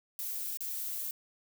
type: noise with dropouts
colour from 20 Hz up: violet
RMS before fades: -37 dBFS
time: 0.19-1.11 s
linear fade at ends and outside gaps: 1 ms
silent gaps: 0.572-0.606 s
effects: none